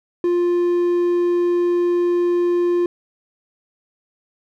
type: tone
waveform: triangle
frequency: 350.3 Hz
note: F4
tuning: 5 cents sharp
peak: -13 dBFS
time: 0.24-2.86 s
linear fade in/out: 2 ms
effects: none